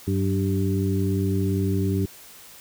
harmonic tone with a mistuned harmonic, 97.3 Hz, G2, 12 cents flat, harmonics 1 / 2 / 3 / 4, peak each -23 / -26 / -28 / -29 dBFS, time 0.07-2.06 s, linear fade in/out 10 ms, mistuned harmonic 2, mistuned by -48 cents, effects white hiss -46 dBFS RMS until 2.6 s

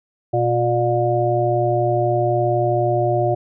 harmonic tone with a mistuned harmonic, 119.2 Hz, A#2, 39 cents sharp, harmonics 1 / 3 / 5 / 6, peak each -21 / -21 / -21 / -21 dBFS, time 0.33-3.35 s, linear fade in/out 10 ms, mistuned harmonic 1, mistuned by +19 cents, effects none

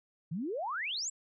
sine exponential sweep, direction up, 146.83 to 7902 Hz, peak -33 dBFS, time 0.31-1.1 s, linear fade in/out 10 ms, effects none

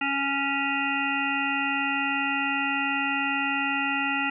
harmonic tone, 277.4 Hz, C#4, 1 cent sharp, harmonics 1 / 3 / 5 / 7 / 9 / 10, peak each -31 / -31 / -31 / -31 / -31 / -31 dBFS, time 0.01-4.3 s, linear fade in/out 5 ms, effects none

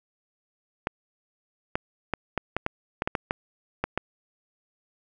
clicks, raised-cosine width 0.5 ms, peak -10 dBFS, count 12, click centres 0.871 / 1.755 / 2.137 / 2.377 / 2.566 / 2.664 / 3.021 / 3.075 / 3.152 / 3.309 / 3.84 / 3.976 s, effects none

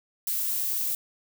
violet noise, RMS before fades -28 dBFS, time 0.27-0.95 s, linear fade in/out 2 ms, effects none

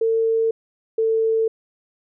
sine tone pair in turn, 450.7 / 446.6 Hz, A4 / A4, +42 / +26 cents, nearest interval unison, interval 16 cents, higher first, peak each -16 dBFS, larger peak neither, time 0.01-0.51 / 0.98-1.48 s, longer neither, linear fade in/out 5 ms, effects none

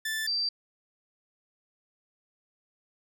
sawtooth / sine tone pair in turn, 1760 / 4682 Hz, A6 / D8, 0 / -6 cents, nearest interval octave + perfect fourth, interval 1694 cents, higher second, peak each -26 dBFS, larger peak neither, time 0.05-0.27 / 0.27-0.49 s, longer neither, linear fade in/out 5 ms, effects none

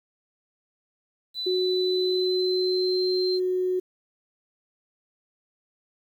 sine tone with pitch glide, 3994 to 4130 Hz, B7 to C8, +19 to -23 cents, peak -28 dBFS, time 1.34-3.4 s, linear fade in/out 50 ms, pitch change +58 cents, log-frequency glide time 1.82-3.05 s
sine tone, 367.5 Hz, F#4, 12 cents flat, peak -22 dBFS, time 1.46-3.8 s, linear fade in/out 10 ms
effects 9-bit

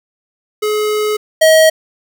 square tone pair in turn, 424.4 / 635.9 Hz, G#4 / D#5, +38 / +38 cents, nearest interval perfect fifth, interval 700 cents, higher second, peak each -14 / -6 dBFS, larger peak second, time 0.62-1.17 / 1.41-1.7 s, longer first, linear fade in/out 10 ms, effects none

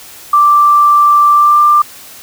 sine tone with pitch glide, 1174.7 to 1187.7 Hz, D6 to D6, 0 to +19 cents, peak -4 dBFS, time 0.33-1.82 s, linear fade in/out 5 ms, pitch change +19 cents, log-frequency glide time 1.33-1.6 s, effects white hiss -34 dBFS RMS until 2.22 s

